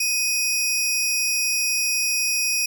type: tone pair together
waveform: sawtooth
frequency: 2500 / 5612 Hz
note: D#7 / F8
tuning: +8 / +8 cents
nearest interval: octave + major second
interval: 1400 cents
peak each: -20 dBFS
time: 0-2.66 s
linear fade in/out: 5 ms
effects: none